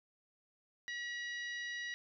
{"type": "harmonic tone", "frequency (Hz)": 961, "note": "B5", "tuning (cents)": -48, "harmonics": [2, 3, 4, 5, 6], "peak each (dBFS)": [-40, -51, -49, -58, -54], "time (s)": [0.88, 1.94], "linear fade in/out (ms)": 0, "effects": []}